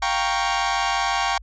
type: chord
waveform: sawtooth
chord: G half-diminished seventh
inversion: third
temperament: equal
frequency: 698.5 / 784 / 932.3 / 1108.7 Hz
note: F5 / G5 / Bb5 / Db6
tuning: 0 / 0 / 0 / 0 cents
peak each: -25 / -20 / -23 / -22 dBFS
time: 0.02-1.38 s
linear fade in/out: 5 ms
effects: added 50 Hz sine -40 dBFS peak until 1.42 s + resampled to 16000 Hz